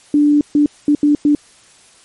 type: tone bursts at uneven times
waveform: sine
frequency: 293.7 Hz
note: D4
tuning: in tune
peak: -8 dBFS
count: 5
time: 0.14-0.41 / 0.55-0.66 / 0.88-0.95 / 1.03-1.15 / 1.25-1.35 s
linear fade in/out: 2 ms
effects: white hiss -47 dBFS RMS until 2.04 s + MP3 48 kbps